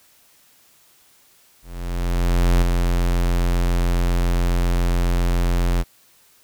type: tone with ADSR envelope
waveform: square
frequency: 43.65 Hz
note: F1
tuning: in tune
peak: -13 dBFS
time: 1.62-5.84 s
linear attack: 1000 ms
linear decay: 8 ms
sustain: -4 dB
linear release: 35 ms
effects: white hiss -55 dBFS RMS until 6.43 s